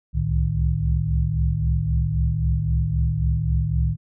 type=tone cluster; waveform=sine; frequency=64.3 / 68.1 / 110.8 / 153.7 Hz; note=C2 / C#2 / A2 / D#3; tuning=-30 / -30 / +13 / -21 cents; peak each=-24 dBFS; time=0.13-3.97 s; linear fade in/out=50 ms; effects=none